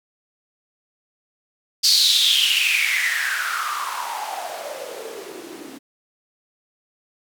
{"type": "noise with band-pass filter sweep", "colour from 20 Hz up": "blue", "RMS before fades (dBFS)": -22, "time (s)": [1.83, 5.79], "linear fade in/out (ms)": 20, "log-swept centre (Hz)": [4700, 270], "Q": 7.8, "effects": []}